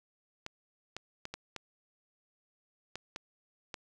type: clicks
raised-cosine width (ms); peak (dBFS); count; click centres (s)
0.2; -22; 8; 0.464 / 0.966 / 1.254 / 1.34 / 1.563 / 2.956 / 3.161 / 3.742
effects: none